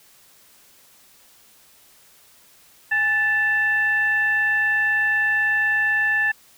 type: tone with frequency modulation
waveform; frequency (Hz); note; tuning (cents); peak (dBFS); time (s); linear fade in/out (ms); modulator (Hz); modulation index
sine; 1752; A6; -8; -17; 2.91-6.32; 10; 926; 0.39
effects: white hiss -53 dBFS RMS until 6.57 s